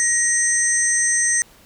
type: tone cluster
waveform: sine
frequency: 1887 / 5830 / 6190 / 8330 Hz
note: A#6 / F#8 / G8 / C9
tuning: +21 / -26 / -23 / -9 cents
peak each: -21 / -28 / -20 / -20 dBFS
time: 0-1.42 s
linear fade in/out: 0 ms
effects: pink hiss -50 dBFS RMS until 1.65 s